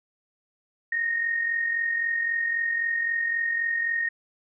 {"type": "tone with amplitude modulation", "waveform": "sine", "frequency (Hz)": 1854, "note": "A#6", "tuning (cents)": -10, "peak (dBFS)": -21, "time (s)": [0.92, 4.09], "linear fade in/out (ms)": 5, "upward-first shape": "sine", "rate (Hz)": 43.8, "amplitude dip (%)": 50, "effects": []}